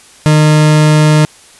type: tone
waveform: 40% pulse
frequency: 152.8 Hz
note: D#3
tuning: 31 cents flat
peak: -4 dBFS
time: 0.26-1.25 s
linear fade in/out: 0 ms
effects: white hiss -40 dBFS RMS until 1.59 s + resampled to 24000 Hz